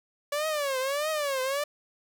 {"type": "tone with vibrato", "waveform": "sawtooth", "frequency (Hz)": 570, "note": "C#5", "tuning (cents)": 48, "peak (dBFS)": -23, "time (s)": [0.32, 1.64], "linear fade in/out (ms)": 5, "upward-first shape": "triangle", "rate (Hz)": 1.6, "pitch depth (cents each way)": 190, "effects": []}